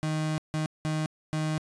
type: tone bursts at uneven times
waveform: 35% pulse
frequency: 155.56 Hz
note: D#3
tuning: in tune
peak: -25 dBFS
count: 4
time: 0.03-0.38 / 0.54-0.66 / 0.85-1.06 / 1.33-1.58 s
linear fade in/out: 0 ms
effects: resampled to 22050 Hz